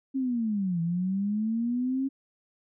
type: linear two-way sweep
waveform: sine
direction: down then up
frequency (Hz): 272.8 to 164.81 to 272.8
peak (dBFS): -25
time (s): 0.14-2.09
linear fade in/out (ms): 20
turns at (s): 0.81
effects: none